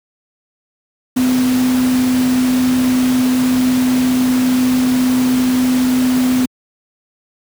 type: tone in noise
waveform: sine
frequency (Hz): 253.7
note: B3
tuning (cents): +47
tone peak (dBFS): -11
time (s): 1.16-6.46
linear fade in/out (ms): 10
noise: pink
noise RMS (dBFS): -24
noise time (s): 1.16-6.46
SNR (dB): +10
effects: high-pass 100 Hz 12 dB/octave